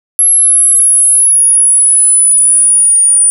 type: exponential sweep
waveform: sine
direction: down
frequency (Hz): 11150 to 9397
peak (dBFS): -4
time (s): 0.19-3.3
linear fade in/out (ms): 0
effects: 7-bit